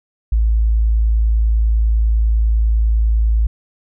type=tone; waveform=sine; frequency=55 Hz; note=A1; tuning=in tune; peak=-11 dBFS; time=0.32-3.47 s; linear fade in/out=5 ms; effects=none